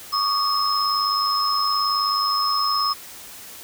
sine tone cluster, 1121 / 1220 / 5160 Hz, C#6 / D#6 / E8, +19 / -34 / -38 cents, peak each -23 / -25 / -22 dBFS, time 0.12-2.94 s, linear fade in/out 20 ms, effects white hiss -40 dBFS RMS until 3.63 s

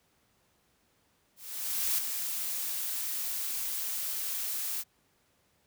blue noise with ADSR envelope, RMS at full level -28 dBFS, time 1.36-4.84 s, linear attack 620 ms, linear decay 8 ms, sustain -6 dB, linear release 41 ms, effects pink hiss -70 dBFS RMS until 5.66 s + high-pass 60 Hz 12 dB/octave

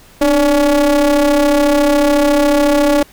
square ring-modulated tone, 140 Hz, C#3, 18 cents sharp, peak -7 dBFS, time 0.21-3.03 s, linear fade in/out 5 ms, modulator 437 Hz, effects pink hiss -44 dBFS RMS until 3.12 s

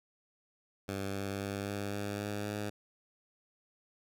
10% pulse tone with pitch steps, 98 / 98.97 / 99.94 / 100.93 / 101.93 / 102.93 / 103.95 Hz, G2 / G2 / G2 / G#2 / G#2 / G#2 / G#2, 0 / +17 / +34 / -49 / -32 / -15 / +2 cents, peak -27 dBFS, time 0.88-2.7 s, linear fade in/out 10 ms, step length 260 ms, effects none

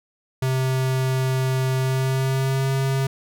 square tone with pitch glide, 130.81 to 134.64 Hz, C3 to C3, 0 to +50 cents, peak -20 dBFS, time 0.42-3.07 s, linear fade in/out 5 ms, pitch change +50 cents, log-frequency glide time 1.78-2.69 s, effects none

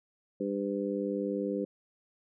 harmonic tone, 100 Hz, G2, 35 cents sharp, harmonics 2 / 3 / 4 / 5, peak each -35 / -35 / -35 / -35 dBFS, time 0.4-1.65 s, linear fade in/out 5 ms, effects none

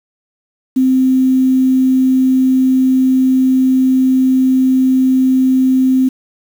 sine tone with quantisation, 260 Hz, C4, 11 cents flat, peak -8 dBFS, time 0.76-6.09 s, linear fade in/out 10 ms, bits 6, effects none

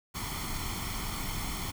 pink noise with comb filter, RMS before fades -35 dBFS, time 0.14-1.72 s, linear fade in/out 20 ms, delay 0.92 ms, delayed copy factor +0.7, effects none

